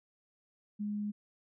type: tone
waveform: sine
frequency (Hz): 207.7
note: G#3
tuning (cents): 0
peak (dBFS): -33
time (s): 0.79-1.12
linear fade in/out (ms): 20
effects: none